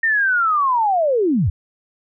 sine linear sweep, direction down, 1846 to 66.8 Hz, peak -14 dBFS, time 0.03-1.5 s, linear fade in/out 5 ms, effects none

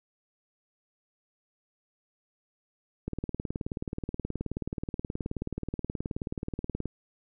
click train, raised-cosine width 3 ms, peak -19 dBFS, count 72, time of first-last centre 3.08-6.857 s, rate 18.8 Hz, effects none

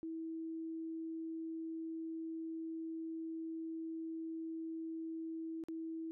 sine tone with dropouts, 324.7 Hz, E4, 26 cents flat, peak -40 dBFS, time 0.03-6.11 s, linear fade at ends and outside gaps 0 ms, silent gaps 5.638-5.685 s, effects none

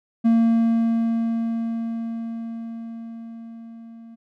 triangle tone with level ramp, 228.9 Hz, A#3, 31 cents flat, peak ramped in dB -11 to -38 dBFS, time 0.24-4.16 s, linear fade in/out 20 ms, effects none

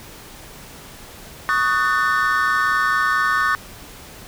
triangle chord, D# half-diminished seventh, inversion third, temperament just, 1120.1 / 1244.5 / 1493.4 / 1792.1 Hz, C#6 / D#6 / F#6 / A6, +18 / 0 / +16 / +31 cents, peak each -20 dBFS, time 1.49-3.55 s, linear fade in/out 0 ms, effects pink hiss -40 dBFS RMS until 4.27 s

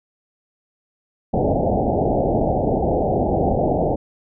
white low-pass noise, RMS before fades -19 dBFS, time 1.33-3.96 s, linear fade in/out 10 ms, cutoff 800 Hz, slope 96 dB/octave, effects none

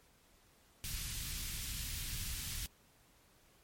pink band-stop noise, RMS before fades -41 dBFS, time 0.84-2.66 s, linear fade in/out 0 ms, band 120 to 2700 Hz, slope 12 dB/octave, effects pink hiss -67 dBFS RMS until 3.63 s + MP3 64 kbps

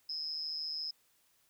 sine tone with amplitude modulation, 5120 Hz, D#8, 49 cents sharp, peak -32 dBFS, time 0.09-0.91 s, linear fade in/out 5 ms, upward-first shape sine, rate 154 Hz, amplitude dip 85%, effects white hiss -71 dBFS RMS until 1.49 s

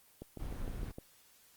click train, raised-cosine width 2 ms, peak -30 dBFS, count 6, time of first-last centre 0.22-0.985 s, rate 6.54 Hz
brown noise, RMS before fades -40 dBFS, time 0.39-0.92 s, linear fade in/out 10 ms
effects white hiss -64 dBFS RMS until 1.56 s + Opus 24 kbps

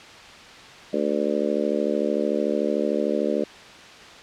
harmonic tone, 73.42 Hz, D2, in tune, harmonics 3 / 4 / 5 / 6 / 7 / 8, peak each -28 / -28 / -28 / -28 / -28 / -28 dBFS, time 0.93-3.44 s, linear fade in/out 5 ms, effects white hiss -43 dBFS RMS until 4.22 s + low-pass 4000 Hz 12 dB/octave

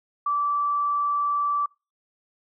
sine tone, 1161 Hz, D6, 20 cents flat, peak -21 dBFS, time 0.26-1.66 s, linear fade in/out 5 ms, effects noise-tail reverb RT60 0.3 s tail -26 dB re dry

